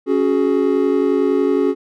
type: chord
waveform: triangle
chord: C# suspended fourth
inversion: none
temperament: equal with one note detuned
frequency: 277.2 / 370 / 420.9 Hz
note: C#4 / F#4 / G#4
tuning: 0 / 0 / +23 cents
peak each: -16 dBFS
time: 0.06-1.75 s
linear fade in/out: 50 ms
effects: none